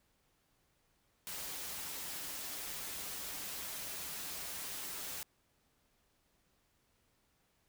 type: noise with comb filter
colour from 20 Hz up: white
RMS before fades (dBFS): -43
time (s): 1.27-5.23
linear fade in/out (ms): 0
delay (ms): 8.6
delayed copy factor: -0.5
effects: pink hiss -75 dBFS RMS until 7.68 s